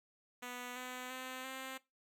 5% pulse tone with pitch steps, 246.9 / 252.2 / 257.7 / 263.2 Hz, B3 / B3 / C4 / C4, 0 / +36 / -26 / +10 cents, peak -32 dBFS, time 0.42-1.78 s, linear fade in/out 10 ms, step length 340 ms, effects noise-tail reverb RT60 0.2 s tail -18 dB re dry

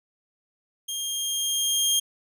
20% pulse tone with level ramp, 3219 Hz, G7, 45 cents sharp, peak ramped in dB -24 to -14 dBFS, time 0.88-2 s, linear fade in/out 10 ms, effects none

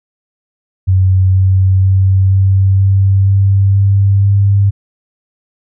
sine tone with pitch steps, 93.9 / 94.72 / 95.54 / 96.37 / 97.21 / 98.06 / 98.91 / 99.77 Hz, F#2 / F#2 / G2 / G2 / G2 / G2 / G2 / G2, +26 / +41 / -44 / -29 / -14 / +1 / +16 / +31 cents, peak -6 dBFS, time 0.87-4.71 s, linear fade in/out 20 ms, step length 480 ms, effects none

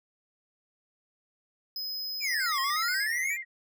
square tone, 5060 Hz, D#8, 28 cents sharp, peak -33 dBFS, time 1.76-3.04 s, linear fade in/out 2 ms
square exponential two-way sweep, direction down then up, 2489 to 1046.5 to 2449 Hz, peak -29 dBFS, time 2.2-3.38 s, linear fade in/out 50 ms, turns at 2.6 s
sine tone with vibrato, 2000 Hz, B6, 21 cents sharp, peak -33 dBFS, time 2.28-3.45 s, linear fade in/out 50 ms, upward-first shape square, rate 8.3 Hz, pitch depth 87 cents each way
effects none

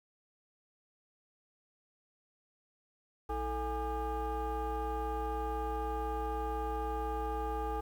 sine tone with frequency modulation, 440 Hz, A4, in tune, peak -31 dBFS, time 3.29-7.81 s, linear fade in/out 10 ms, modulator 382 Hz, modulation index 1.6, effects tanh soft clip ceiling -30 dBFS + 10-bit

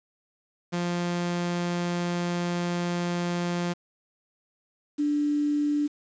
sawtooth / sine tone pair in turn, 174.61 / 293.7 Hz, F3 / D4, 0 / 0 cents, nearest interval major sixth, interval 900 cents, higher second, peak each -22 dBFS, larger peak neither, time 0.72-3.74 / 4.98-5.88 s, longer first, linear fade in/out 20 ms, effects resampled to 16000 Hz + 8-bit

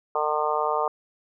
harmonic tone, 151.5 Hz, D#3, 46 cents flat, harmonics 3 / 4 / 5 / 6 / 7 / 8, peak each -29 / -29 / -29 / -29 / -29 / -29 dBFS, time 0.15-0.88 s, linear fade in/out 2 ms, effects none

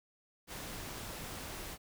pink noise, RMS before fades -44 dBFS, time 0.47-1.78 s, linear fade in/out 50 ms, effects none

